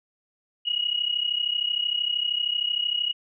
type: tone pair together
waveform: sine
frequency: 2881 / 2914 Hz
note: F#7 / F#7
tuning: -47 / -27 cents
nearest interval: unison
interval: 20 cents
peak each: -26 dBFS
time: 0.65-3.13 s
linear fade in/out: 20 ms
effects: none